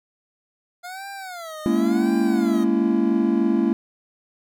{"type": "tone with vibrato", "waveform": "25% pulse", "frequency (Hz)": 698.5, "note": "F5", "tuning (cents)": 0, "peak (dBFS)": -29, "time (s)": [0.83, 2.65], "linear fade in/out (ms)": 20, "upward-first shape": "sine", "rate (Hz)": 0.93, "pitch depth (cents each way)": 220}
{"type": "chord", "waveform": "triangle", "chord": "A# half-diminished seventh", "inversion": "third", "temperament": "just", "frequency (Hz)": [209.8, 233.1, 279.7, 335.6], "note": ["G#3", "A#3", "C#4", "E4"], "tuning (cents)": [18, 0, 16, 31], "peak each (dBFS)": [-21, -20, -22, -20], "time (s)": [1.66, 3.73], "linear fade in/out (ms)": 0}
{"effects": []}